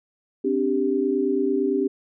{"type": "chord", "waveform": "sine", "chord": "C suspended second", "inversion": "none", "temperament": "equal with one note detuned", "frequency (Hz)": [261.6, 290.5, 392], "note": ["C4", "D4", "G4"], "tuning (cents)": [0, -19, 0], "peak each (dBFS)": [-25, -25, -22], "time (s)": [0.44, 1.88], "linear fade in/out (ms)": 10, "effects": []}